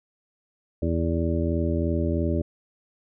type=harmonic tone; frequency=83 Hz; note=E2; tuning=12 cents sharp; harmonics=1 / 2 / 3 / 4 / 5 / 7; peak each=-25 / -30 / -29 / -29 / -33 / -32 dBFS; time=0.82-2.42 s; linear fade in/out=5 ms; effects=none